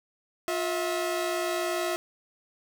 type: tone pair together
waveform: sawtooth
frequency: 354.3 / 649 Hz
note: F4 / E5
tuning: +25 / -27 cents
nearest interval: minor seventh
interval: 1048 cents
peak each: -26 dBFS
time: 0.48-1.96 s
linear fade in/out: 0 ms
effects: none